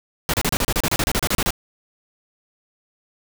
pink noise bursts, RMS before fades -20 dBFS, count 16, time 0.29-1.506 s, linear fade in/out 0 ms, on 46 ms, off 32 ms, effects none

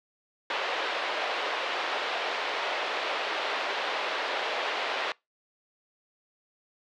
pink band-pass noise, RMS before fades -31 dBFS, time 0.5-5.12 s, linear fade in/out 2 ms, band 470 to 3800 Hz, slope 24 dB/octave, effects noise-tail reverb RT60 0.2 s tail -24 dB re dry

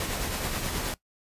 pink noise with tremolo, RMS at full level -29 dBFS, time 0-0.94 s, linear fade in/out 2 ms, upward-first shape triangle, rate 9.4 Hz, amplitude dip 40%, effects noise-tail reverb RT60 0.1 s tail -18 dB re dry + resampled to 32000 Hz

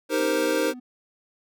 square chord, C minor seventh, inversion first, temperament equal, 311.1 / 392 / 466.2 / 523.3 Hz, Eb4 / G4 / Bb4 / C5, 0 / 0 / 0 / 0 cents, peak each -27 / -31 / -27 / -27 dBFS, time 0.09-0.74 s, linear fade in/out 50 ms
triangle tone with vibrato, 261.1 Hz, C4, 3 cents flat, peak -35 dBFS, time 0.19-0.8 s, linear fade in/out 10 ms, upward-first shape sine, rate 3 Hz, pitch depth 83 cents each way
effects none

